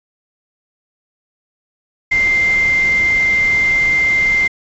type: tone in noise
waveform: sine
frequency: 2093 Hz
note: C7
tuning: in tune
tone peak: -11 dBFS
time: 2.11-4.48 s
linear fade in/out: 10 ms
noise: pink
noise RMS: -28 dBFS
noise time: 2.11-4.48 s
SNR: +14 dB
effects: resampled to 16000 Hz